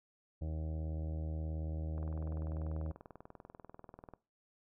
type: harmonic tone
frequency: 78.6 Hz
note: D#2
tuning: 18 cents sharp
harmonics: 1 / 2 / 3 / 4 / 5 / 6 / 7 / 8 / 9 / 10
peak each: -37 / -44 / -57 / -50 / -61 / -58 / -53 / -60 / -63 / -66 dBFS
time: 0.41-2.92 s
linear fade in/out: 10 ms
type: click train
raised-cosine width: 1 ms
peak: -36 dBFS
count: 45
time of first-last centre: 1.98-4.137 s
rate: 20.4 Hz
effects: noise-tail reverb RT60 0.3 s tail -20 dB re dry